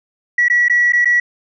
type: tone with dropouts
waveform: sine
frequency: 1935 Hz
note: B6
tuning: 36 cents flat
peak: -9 dBFS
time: 0.38-1.2 s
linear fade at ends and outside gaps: 5 ms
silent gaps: 0.484-0.499 / 0.684-0.697 / 0.923-0.932 / 1.047-1.055 s
effects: tanh soft clip ceiling -5 dBFS